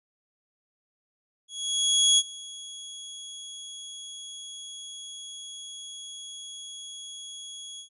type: tone with ADSR envelope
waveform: 25% pulse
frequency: 3336 Hz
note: G#7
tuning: 7 cents sharp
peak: -13 dBFS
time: 1.48-7.89 s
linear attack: 700 ms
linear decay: 45 ms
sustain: -22 dB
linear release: 96 ms
effects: resampled to 32000 Hz